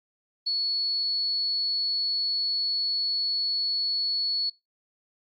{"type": "tone", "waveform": "sine", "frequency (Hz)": 4400, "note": "C#8", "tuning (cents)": -14, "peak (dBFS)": -24, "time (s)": [0.46, 4.5], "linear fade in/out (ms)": 10, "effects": ["noise-tail reverb RT60 0.2 s tail -21 dB re dry", "Opus 24 kbps"]}